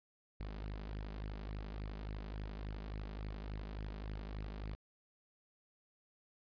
sawtooth tone with flanger, 51.8 Hz, G#1, 4 cents flat, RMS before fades -44 dBFS, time 0.4-4.75 s, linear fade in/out 0 ms, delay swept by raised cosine 0.4 to 5.2 ms, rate 3.5 Hz, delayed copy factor +0.6, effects resampled to 11025 Hz

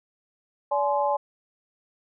sine tone cluster, 575 / 847 / 1039 Hz, D5 / G#5 / C6, -37 / +34 / -12 cents, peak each -25 / -24 / -29 dBFS, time 0.71-1.17 s, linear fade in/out 10 ms, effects none

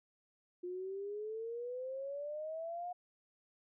sine exponential sweep, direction up, 353.3 to 722 Hz, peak -39 dBFS, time 0.63-2.93 s, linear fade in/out 10 ms, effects none

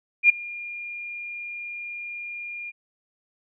sine tone with ADSR envelope, 2412 Hz, D7, 46 cents sharp, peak -9 dBFS, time 0.23-2.72 s, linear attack 65 ms, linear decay 9 ms, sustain -23 dB, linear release 31 ms, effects none

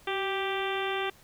harmonic tone with a mistuned harmonic, 391.9 Hz, G4, in tune, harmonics 1 / 2 / 3 / 4 / 5 / 6 / 7 / 8 / 9, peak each -32 / -35 / -37 / -38 / -39 / -40 / -40 / -41 / -42 dBFS, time 0.07-1.1 s, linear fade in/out 5 ms, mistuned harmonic 1, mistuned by -37 cents, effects pink hiss -57 dBFS RMS until 1.23 s

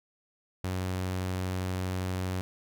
sawtooth tone, 92.5 Hz, F#2, in tune, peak -26 dBFS, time 0.64-2.41 s, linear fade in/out 0 ms, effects none

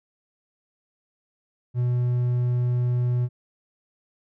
triangle tone, 122.9 Hz, B2, 8 cents flat, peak -18 dBFS, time 1.74-3.29 s, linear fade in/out 50 ms, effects none

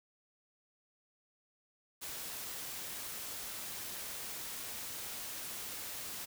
white noise, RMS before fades -43 dBFS, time 2.01-6.26 s, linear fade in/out 20 ms, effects none

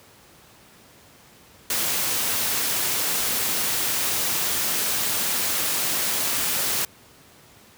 white noise, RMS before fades -24 dBFS, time 1.7-6.85 s, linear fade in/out 2 ms, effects pink hiss -51 dBFS RMS until 7.77 s + high-pass 80 Hz 12 dB/octave

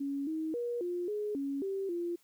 sine tone with pitch steps, 279.4 / 316.8 / 478.6 / 353 / 418.7 / 277.9 / 389.4 / 345.3 Hz, C#4 / D#4 / A#4 / F4 / G#4 / C#4 / G4 / F4, +14 / +31 / +46 / +19 / +14 / +4 / -12 / -20 cents, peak -32 dBFS, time 0-2.16 s, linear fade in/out 10 ms, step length 270 ms, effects white hiss -68 dBFS RMS until 2.23 s

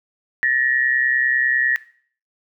sine tone pair together, 1760 / 1890 Hz, A6 / A#6, 0 / +23 cents, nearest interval minor second, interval 123 cents, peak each -19 / -18 dBFS, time 0.43-1.76 s, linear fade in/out 0 ms, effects noise-tail reverb RT60 0.5 s tail -18 dB re dry

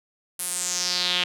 sawtooth tone with band-pass filter sweep, 179.2 Hz, F3, 45 cents sharp, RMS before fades -26 dBFS, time 0.39-1.24 s, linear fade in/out 5 ms, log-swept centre 11000 to 3000 Hz, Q 3.9, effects none

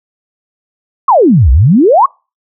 sine exponential two-way sweep, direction down then up, 1163 to 58.27 to 1160 Hz, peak -3 dBFS, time 1.08-2.06 s, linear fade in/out 5 ms, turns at 1.51 s, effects noise-tail reverb RT60 0.3 s tail -26 dB re dry

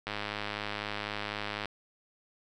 click train, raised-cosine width 0.3 ms, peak -18 dBFS, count 166, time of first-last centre 0.07-1.657 s, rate 104 Hz, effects none

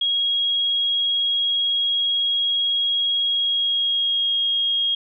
sine tone with pitch glide, 3294 to 3264 Hz, G#7 to G#7, -15 to -31 cents, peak -18 dBFS, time 0.01-4.95 s, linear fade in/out 5 ms, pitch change -16 cents, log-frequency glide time 3.27-4.35 s, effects none

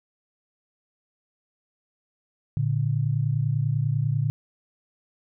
sine tone pair together, 114.28 / 144.4 Hz, A#2 / D3, -34 / -29 cents, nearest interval major third, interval 405 cents, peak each -24 dBFS, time 2.57-4.3 s, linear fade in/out 0 ms, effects none

